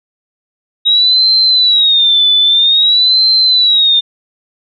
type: tone with vibrato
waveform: sine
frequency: 3791 Hz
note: A#7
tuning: 28 cents sharp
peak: -6 dBFS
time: 0.85-4.01 s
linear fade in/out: 20 ms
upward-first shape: sine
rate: 0.51 Hz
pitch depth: 140 cents each way
effects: none